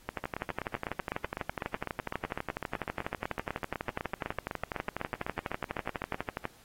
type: two click trains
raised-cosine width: 0.5 ms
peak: -18 / -17 dBFS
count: 48 / 78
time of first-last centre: 0.24-6.145 / 0.09-6.454 s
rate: 7.96 / 12.1 Hz
effects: pink hiss -59 dBFS RMS until 6.64 s + AAC 48 kbps